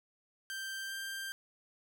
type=tone with pitch glide; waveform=sawtooth; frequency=1569 to 1579.9 Hz; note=G6 to G6; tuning=+1 to +13 cents; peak=-35 dBFS; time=0.5-1.32 s; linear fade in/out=0 ms; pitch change=+12 cents; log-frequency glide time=0.78-0.94 s; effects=none

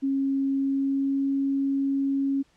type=tone with pitch glide; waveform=sine; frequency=272.5 to 274.6 Hz; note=C#4 to C#4; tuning=-29 to -16 cents; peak=-22 dBFS; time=0.02-2.43 s; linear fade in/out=20 ms; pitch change=+13 cents; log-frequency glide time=0.52-1.25 s; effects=pink hiss -64 dBFS RMS until 2.56 s + low-pass 7000 Hz 12 dB/octave

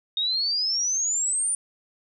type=exponential sweep; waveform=sine; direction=up; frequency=3685 to 9410 Hz; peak=-22 dBFS; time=0.17-1.55 s; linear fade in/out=2 ms; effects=none

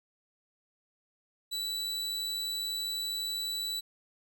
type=tone; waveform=40% pulse; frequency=3951 Hz; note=B7; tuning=in tune; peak=-31 dBFS; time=1.51-3.81 s; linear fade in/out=20 ms; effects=none

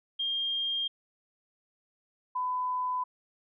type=tone pair in turn; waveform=sine; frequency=3212 / 1003.3 Hz; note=G7 / B5; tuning=+41 / +27 cents; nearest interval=octave + minor sixth; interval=2014 cents; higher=first; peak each=-28 dBFS; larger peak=neither; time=0.19-0.88 / 2.35-3.04 s; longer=neither; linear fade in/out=10 ms; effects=none

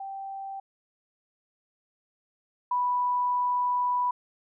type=tone pair in turn; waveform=sine; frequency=781 / 986 Hz; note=G5 / B5; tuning=-7 / -3 cents; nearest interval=major third; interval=404 cents; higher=second; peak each=-34 / -23 dBFS; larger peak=second; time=0-0.6 / 2.71-4.11 s; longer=second; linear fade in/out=5 ms; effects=none

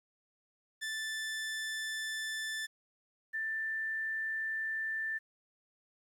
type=tone pair in turn; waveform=sawtooth / sine; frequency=1760 / 1774.3 Hz; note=A6 / A6; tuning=0 / +14 cents; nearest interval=unison; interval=14 cents; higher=second; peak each=-32 / -33 dBFS; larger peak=first; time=0.81-2.67 / 3.33-5.19 s; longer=neither; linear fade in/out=20 ms; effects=low-pass 11000 Hz 12 dB/octave + 11-bit

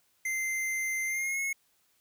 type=tone with pitch glide; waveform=square; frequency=2081 to 2178 Hz; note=C7 to C#7; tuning=-10 to -31 cents; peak=-30 dBFS; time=0.25-1.53 s; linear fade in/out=5 ms; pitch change=+79 cents; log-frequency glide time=1.05-1.4 s; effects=white hiss -70 dBFS RMS until 2 s

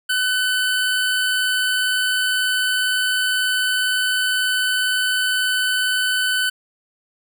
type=tone; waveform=25% pulse; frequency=1507 Hz; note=F#6; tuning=31 cents sharp; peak=-14 dBFS; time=0.09-6.5 s; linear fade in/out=10 ms; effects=none

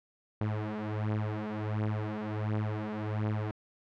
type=beating tone pair; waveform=sawtooth; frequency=106.1 / 107.5 Hz; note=G#2 / A2; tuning=+38 / -40 cents; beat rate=1.4 Hz; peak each=-30 dBFS; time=0.41-3.51 s; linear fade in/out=0 ms; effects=low-pass 2000 Hz 12 dB/octave

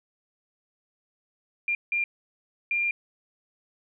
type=tone bursts at uneven times; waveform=sine; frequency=2395 Hz; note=D7; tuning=33 cents sharp; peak=-23 dBFS; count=3; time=1.68-1.75 / 1.92-2.04 / 2.71-2.91 s; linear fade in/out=2 ms; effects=none

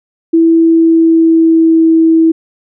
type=tone with pitch glide; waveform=sine; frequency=329.2 to 325 Hz; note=E4 to E4; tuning=-2 to -24 cents; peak=-4 dBFS; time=0.33-2.32 s; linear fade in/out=10 ms; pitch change=-22 cents; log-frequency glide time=0.54-1.86 s; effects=none

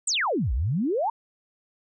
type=exponential two-way sweep; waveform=sine; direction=down then up; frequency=8620 to 52.7 to 970 Hz; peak=-22 dBFS; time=0.07-1.1 s; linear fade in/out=5 ms; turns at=0.53 s; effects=none

